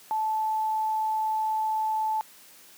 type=tone; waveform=sine; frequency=872 Hz; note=A5; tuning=16 cents flat; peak=-24 dBFS; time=0.11-2.21 s; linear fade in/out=0 ms; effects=white hiss -52 dBFS RMS until 2.77 s + high-pass 150 Hz 12 dB/octave